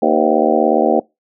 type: harmonic tone with a mistuned harmonic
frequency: 77.3 Hz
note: D#2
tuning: 11 cents flat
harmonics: 3 / 4 / 5 / 6 / 7 / 8 / 9 / 10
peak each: -19 / -19 / -19 / -19 / -19 / -19 / -19 / -19 dBFS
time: 0.02-1 s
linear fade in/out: 5 ms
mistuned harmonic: 6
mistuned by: +100 cents
effects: noise-tail reverb RT60 0.2 s tail -23 dB re dry